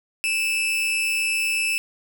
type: tone with amplitude modulation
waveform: 40% pulse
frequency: 2631 Hz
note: E7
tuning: 4 cents flat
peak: -17 dBFS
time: 0.24-1.78 s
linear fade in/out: 0 ms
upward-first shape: sine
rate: 228 Hz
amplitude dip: 55%
effects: none